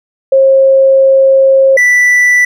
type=tone pair in turn; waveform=sine / triangle; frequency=537 / 1973.1 Hz; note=C5 / B6; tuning=+45 / -2 cents; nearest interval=octave + major seventh; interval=2253 cents; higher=second; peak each=-3 dBFS; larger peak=neither; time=0.32-1.77 / 1.77-2.45 s; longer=first; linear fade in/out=5 ms; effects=none